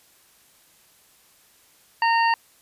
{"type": "harmonic tone", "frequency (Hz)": 920, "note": "A#5", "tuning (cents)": -23, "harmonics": [1, 2, 3, 5], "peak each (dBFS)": [-18, -24, -28, -32], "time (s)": [2.02, 2.34], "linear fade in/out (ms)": 2, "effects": ["white hiss -57 dBFS RMS until 2.61 s", "resampled to 32000 Hz"]}